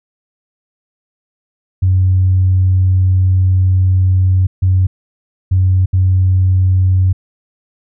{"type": "tone bursts at uneven times", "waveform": "sine", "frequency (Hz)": 93, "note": "F#2", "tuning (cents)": 9, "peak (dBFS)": -7, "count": 4, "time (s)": [[1.82, 4.47], [4.62, 4.87], [5.51, 5.86], [5.93, 7.13]], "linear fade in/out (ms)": 10, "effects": ["tanh soft clip ceiling -3 dBFS"]}